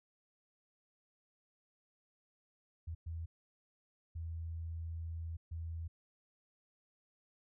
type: tone bursts at uneven times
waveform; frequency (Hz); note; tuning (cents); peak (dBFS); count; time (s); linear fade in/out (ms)
sine; 82.41; E2; 0; -39; 4; 2.87-2.95 / 3.06-3.26 / 4.15-5.37 / 5.51-5.88; 10
effects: none